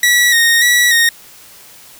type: tone with vibrato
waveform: sawtooth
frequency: 1898 Hz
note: A#6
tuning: 31 cents sharp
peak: -5 dBFS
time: 0.03-1.09 s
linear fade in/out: 2 ms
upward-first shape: square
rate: 1.7 Hz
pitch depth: 38 cents each way
effects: white hiss -40 dBFS RMS until 1.99 s